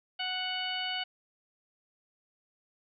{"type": "harmonic tone", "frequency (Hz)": 740, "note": "F#5", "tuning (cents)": 0, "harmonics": [1, 2, 3, 4, 5, 6], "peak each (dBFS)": [-39, -40, -40, -34, -46, -43], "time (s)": [0.19, 1.04], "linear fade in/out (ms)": 10, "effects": []}